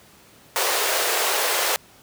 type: high-pass noise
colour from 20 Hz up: pink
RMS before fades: -22 dBFS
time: 0.56-1.76 s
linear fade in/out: 0 ms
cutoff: 400 Hz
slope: 48 dB/octave
effects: pink hiss -51 dBFS RMS until 2.02 s + high-pass 80 Hz 12 dB/octave